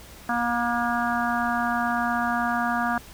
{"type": "harmonic tone with a mistuned harmonic", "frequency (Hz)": 238.3, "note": "A#3", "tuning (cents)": 38, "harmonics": [1, 3, 4, 5, 6, 7], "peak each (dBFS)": [-28, -27, -31, -30, -30, -31], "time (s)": [0.29, 2.98], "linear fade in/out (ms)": 2, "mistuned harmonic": 7, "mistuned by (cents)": -20, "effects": ["added 60 Hz sine -48 dBFS peak until 3.13 s", "pink hiss -46 dBFS RMS until 3.13 s"]}